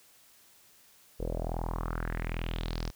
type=tone with low-pass filter sweep; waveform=sawtooth; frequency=41.2 Hz; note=E1; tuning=in tune; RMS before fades=-34 dBFS; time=1.19-2.91 s; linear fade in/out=20 ms; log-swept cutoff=470 to 5600 Hz; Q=4.1; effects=white hiss -60 dBFS RMS until 2.95 s